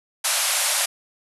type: band-pass noise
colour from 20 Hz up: white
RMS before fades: -22 dBFS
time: 0.24-0.86 s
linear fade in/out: 10 ms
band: 550 to 12000 Hz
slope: 96 dB/octave
effects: none